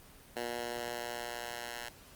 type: tone with high-pass filter sweep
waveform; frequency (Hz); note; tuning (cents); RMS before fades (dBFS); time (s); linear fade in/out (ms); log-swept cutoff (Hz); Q
10% pulse; 119.6; A#2; +45; -40; 0.36-1.89; 5; 370 to 1100; 0.78
effects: pink hiss -56 dBFS RMS until 2.15 s + Opus 24 kbps